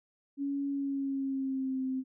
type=tone with pitch glide; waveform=sine; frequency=280 to 261.2 Hz; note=C#4 to C4; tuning=+18 to -3 cents; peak=-30 dBFS; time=0.37-2.04 s; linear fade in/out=50 ms; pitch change=-121 cents; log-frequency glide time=0.7-1.83 s; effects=none